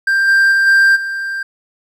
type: tone with level steps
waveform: triangle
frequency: 1583 Hz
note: G6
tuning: 17 cents sharp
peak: -9 / -6 / -8 / -5 / -17 dBFS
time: 0.07-1.43 s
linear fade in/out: 5 ms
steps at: 0.27 / 0.51 / 0.66 / 0.95 s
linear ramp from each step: 20 ms
effects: none